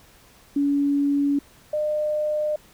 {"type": "tone pair in turn", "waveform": "sine", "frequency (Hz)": [283.8, 604.7], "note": ["C#4", "D#5"], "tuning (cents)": [41, -50], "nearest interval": "octave + minor second", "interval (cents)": 1309, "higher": "second", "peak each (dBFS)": [-18, -21], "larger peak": "first", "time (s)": [[0.56, 1.39], [1.73, 2.56]], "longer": "neither", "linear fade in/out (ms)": 5, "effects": ["pink hiss -53 dBFS RMS until 2.73 s"]}